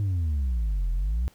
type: exponential two-way sweep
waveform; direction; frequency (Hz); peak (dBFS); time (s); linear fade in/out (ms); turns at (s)
sine; down then up; 104.8 to 41.2 to 65; -20; 0-1.28; 0; 0.91
effects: tanh soft clip ceiling -22 dBFS + pink hiss -59 dBFS RMS until 1.34 s